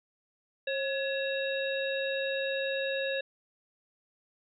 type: harmonic tone with a mistuned harmonic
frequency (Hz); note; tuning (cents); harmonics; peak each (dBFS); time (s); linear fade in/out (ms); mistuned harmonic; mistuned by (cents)
541; C#5; -42; 1 / 3 / 5 / 7; -31 / -36 / -38 / -39; 0.67-3.21; 5; 3; +68
effects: none